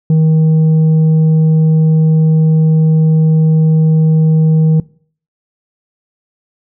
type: tone with tanh clipping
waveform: sine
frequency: 158.3 Hz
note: D#3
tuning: 30 cents sharp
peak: -7 dBFS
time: 0.1-4.8 s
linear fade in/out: 2 ms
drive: 4 dB
effects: noise-tail reverb RT60 0.5 s tail -22 dB re dry